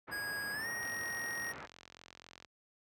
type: low-pass noise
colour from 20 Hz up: white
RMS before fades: -48 dBFS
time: 0.07-1.67 s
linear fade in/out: 20 ms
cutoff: 1800 Hz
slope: 24 dB/octave
type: tone with pitch glide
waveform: square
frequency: 1650 to 1873.6 Hz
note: G#6 to A#6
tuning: -12 to +8 cents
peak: -38 dBFS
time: 0.11-1.53 s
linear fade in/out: 20 ms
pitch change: +220 cents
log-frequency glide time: 0.52-0.68 s
type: click train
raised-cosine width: 0.2 ms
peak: -34 dBFS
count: 72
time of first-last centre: 0.83-2.447 s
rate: 43.9 Hz
effects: high-pass 60 Hz 12 dB/octave